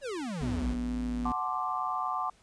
square exponential sweep, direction down, 594 to 43.2 Hz, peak -34 dBFS, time 0.01-0.77 s, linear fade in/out 50 ms
square tone with pitch glide, 60.1 to 56.4 Hz, B1 to A1, -46 to +44 cents, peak -36 dBFS, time 0.41-1.32 s, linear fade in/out 0 ms, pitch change -110 cents, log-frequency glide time 0.61-0.96 s
sine tone with vibrato, 246.9 Hz, B3, in tune, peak -31 dBFS, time 0.42-1.32 s, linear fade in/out 10 ms, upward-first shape sine, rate 2.2 Hz, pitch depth 13 cents each way
sine chord, D dominant seventh, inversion first, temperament equal with one note detuned, 740 / 871.9 / 1046.5 / 1174.7 Hz, F#5 / A5 / C6 / D6, 0 / -16 / 0 / 0 cents, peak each -35 / -37 / -35 / -33 dBFS, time 1.25-2.3 s, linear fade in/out 5 ms
effects pink hiss -63 dBFS RMS until 2.42 s + resampled to 22050 Hz

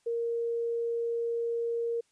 sine tone, 466.2 Hz, A#4, in tune, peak -28 dBFS, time 0.06-2.01 s, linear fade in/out 10 ms, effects white hiss -71 dBFS RMS until 2.11 s + resampled to 22050 Hz

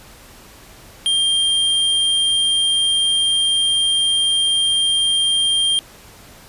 square tone, 3192 Hz, G7, 31 cents sharp, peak -15 dBFS, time 1.06-5.79 s, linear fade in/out 0 ms, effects pink hiss -43 dBFS RMS until 6.48 s + resampled to 32000 Hz

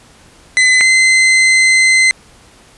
40% pulse tone pair in turn, 2027 / 2060 Hz, B6 / C7, +45 / -28 cents, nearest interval unison, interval 27 cents, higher second, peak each -6 dBFS, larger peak neither, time 0.57-0.81 / 0.81-2.11 s, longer second, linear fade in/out 0 ms, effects pink hiss -44 dBFS RMS until 2.77 s + resampled to 24000 Hz

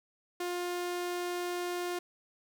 sawtooth tone, 353.9 Hz, F4, 23 cents sharp, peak -29 dBFS, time 0.4-1.99 s, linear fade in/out 5 ms, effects none

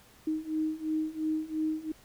sine beating tone pair, 311.1 / 314 Hz, D#4 / D#4, 0 / +16 cents, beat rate 2.9 Hz, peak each -33 / -31 dBFS, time 0.27-1.92 s, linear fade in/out 5 ms, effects pink hiss -58 dBFS RMS until 2.04 s

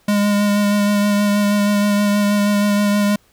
square tone with vibrato, 205 Hz, G#3, 22 cents flat, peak -14 dBFS, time 0.08-3.16 s, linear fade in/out 5 ms, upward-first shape sine, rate 6.3 Hz, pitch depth 16 cents each way, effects pink hiss -56 dBFS RMS until 3.32 s

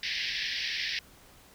pink band-pass noise, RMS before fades -33 dBFS, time 0.03-0.99 s, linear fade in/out 2 ms, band 1700 to 5500 Hz, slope 96 dB/octave, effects pink hiss -56 dBFS RMS until 1.54 s

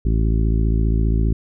harmonic tone, 55 Hz, A1, in tune, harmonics 1 / 2 / 3 / 4 / 5 / 6 / 7, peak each -16 / -22 / -26 / -28 / -30 / -32 / -33 dBFS, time 0.05-1.33 s, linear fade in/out 5 ms, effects none

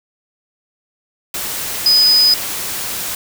sine tone in noise, 5000 Hz, D#8, 8 cents sharp, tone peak -8 dBFS, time 1.86-2.34 s, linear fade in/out 2 ms, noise white, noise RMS -23 dBFS, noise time 1.34-3.15 s, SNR +12 dB, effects none

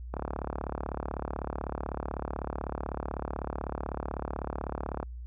click train, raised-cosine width 1 ms, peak -19 dBFS, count 177, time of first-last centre 0.14-5.029 s, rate 36 Hz, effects added 60 Hz sine -38 dBFS peak until 5.26 s

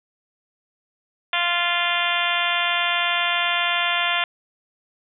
harmonic tone, 347.7 Hz, F4, 8 cents flat, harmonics 2 / 3 / 4 / 5 / 6 / 7 / 8 / 9 / 10, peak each -28 / -28 / -28 / -28 / -28 / -28 / -28 / -28 / -28 dBFS, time 1.33-4.24 s, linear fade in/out 2 ms, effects none

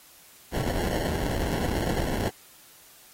pink noise with sample-and-hold, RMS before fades -28 dBFS, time 0.52-2.3 s, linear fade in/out 20 ms, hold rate 1225 Hz, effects white hiss -53 dBFS RMS until 3.13 s + AAC 48 kbps

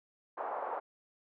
pink band-pass noise, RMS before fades -38 dBFS, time 0.37-0.8 s, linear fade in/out 10 ms, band 570 to 1100 Hz, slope 24 dB/octave, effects none

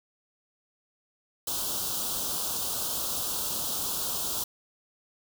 white band-stop noise, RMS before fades -31 dBFS, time 1.47-4.44 s, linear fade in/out 5 ms, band 1400 to 3000 Hz, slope 48 dB/octave, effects none

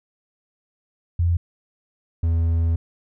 sine / triangle tone pair in turn, 85.9 / 82.88 Hz, F2 / E2, -28 / +10 cents, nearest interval minor second, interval 62 cents, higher first, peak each -16 / -15 dBFS, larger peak second, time 1.19-1.37 / 2.23-2.76 s, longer second, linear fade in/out 5 ms, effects none

